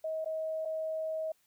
sine tone with dropouts, 635 Hz, D#5, 35 cents sharp, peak -32 dBFS, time 0.04-1.32 s, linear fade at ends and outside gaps 5 ms, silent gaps 0.246-0.258 / 0.651-0.655 s, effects white hiss -71 dBFS RMS until 1.46 s

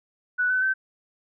sine tone with pitch steps, 1480 / 1511.1 / 1542.8 Hz, F#6 / F#6 / G6, 0 / +36 / -28 cents, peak -20 dBFS, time 0.38-0.74 s, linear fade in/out 20 ms, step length 120 ms, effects none

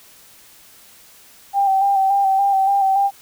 sine tone with vibrato, 784 Hz, G5, in tune, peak -13 dBFS, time 1.53-3.11 s, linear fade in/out 50 ms, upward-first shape square, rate 3.5 Hz, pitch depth 27 cents each way, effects white hiss -47 dBFS RMS until 3.21 s

